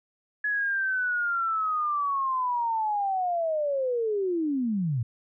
sine linear sweep, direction down, 1698 to 108.1 Hz, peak -24 dBFS, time 0.44-5.03 s, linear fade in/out 5 ms, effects none

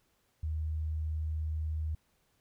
sine tone, 78.1 Hz, D#2, 7 cents sharp, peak -31 dBFS, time 0.43-1.95 s, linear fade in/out 5 ms, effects pink hiss -73 dBFS RMS until 2.4 s

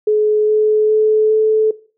sine tone with pitch steps, 425.4 / 428.6 / 431.8 / 435.1 Hz, G#4 / A4 / A4 / A4, +42 / -45 / -33 / -19 cents, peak -10 dBFS, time 0.07-1.71 s, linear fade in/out 5 ms, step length 410 ms, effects noise-tail reverb RT60 0.4 s tail -19 dB re dry

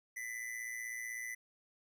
square tone with amplitude modulation, 2000 Hz, B6, 21 cents sharp, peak -38 dBFS, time 0.16-1.35 s, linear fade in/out 10 ms, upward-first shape sine, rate 116 Hz, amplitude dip 65%, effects none

